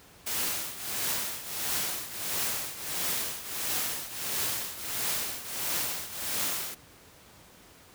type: noise with tremolo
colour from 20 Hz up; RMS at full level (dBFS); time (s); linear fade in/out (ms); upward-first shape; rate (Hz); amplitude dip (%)
white; -29; 0.26-6.75; 10; triangle; 1.5; 80
effects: pink hiss -54 dBFS RMS until 7.94 s + high-pass 60 Hz 12 dB/octave